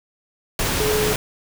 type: tone in noise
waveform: sine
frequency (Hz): 425.8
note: G#4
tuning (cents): +43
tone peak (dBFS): -20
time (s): 0.8-1.13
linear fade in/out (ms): 2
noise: pink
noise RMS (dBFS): -22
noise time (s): 0.59-1.16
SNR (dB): -1
effects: none